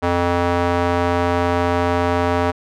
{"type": "tone with band-pass filter", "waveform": "square", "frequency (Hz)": 87.31, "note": "F2", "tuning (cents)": 0, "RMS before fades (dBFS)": -18, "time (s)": [0.02, 2.52], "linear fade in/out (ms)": 20, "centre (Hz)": 800, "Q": 0.84, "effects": []}